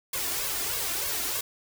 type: noise with flanger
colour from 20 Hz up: white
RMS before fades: -30 dBFS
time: 0.13-1.41 s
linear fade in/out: 5 ms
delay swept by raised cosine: 1.8 to 2.9 ms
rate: 3.2 Hz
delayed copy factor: +0.75
effects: none